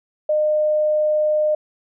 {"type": "tone", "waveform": "sine", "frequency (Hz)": 609, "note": "D#5", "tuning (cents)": -37, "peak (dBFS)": -15, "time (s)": [0.29, 1.55], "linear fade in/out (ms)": 5, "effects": []}